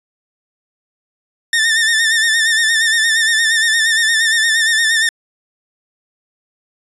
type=tone with vibrato; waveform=sawtooth; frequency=1800 Hz; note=A6; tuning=39 cents sharp; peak=-8 dBFS; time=1.53-5.09 s; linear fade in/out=2 ms; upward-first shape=sine; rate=8.6 Hz; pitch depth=55 cents each way; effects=resampled to 24000 Hz